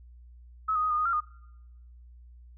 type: tone with pitch steps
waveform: sine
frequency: 1287 / 1240 / 1254 / 1219 / 1242 / 1375 / 1226 Hz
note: E6 / D#6 / D#6 / D#6 / D#6 / F6 / D#6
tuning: -42 / -6 / +13 / -36 / -3 / -27 / -26 cents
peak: -24 dBFS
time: 0.68-1.205 s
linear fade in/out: 10 ms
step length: 75 ms
effects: noise-tail reverb RT60 1.0 s tail -26 dB re dry + added 60 Hz sine -48 dBFS peak until 2.57 s